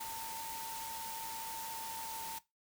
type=tone in noise; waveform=sine; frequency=903 Hz; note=A5; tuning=45 cents sharp; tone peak=-42 dBFS; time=0-2.39 s; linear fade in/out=10 ms; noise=white; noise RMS=-45 dBFS; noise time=0-2.39 s; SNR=0 dB; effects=noise-tail reverb RT60 0.2 s tail -18 dB re dry